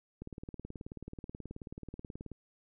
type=click train; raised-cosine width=3 ms; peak=-30 dBFS; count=40; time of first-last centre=0.22-2.317 s; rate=18.6 Hz; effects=none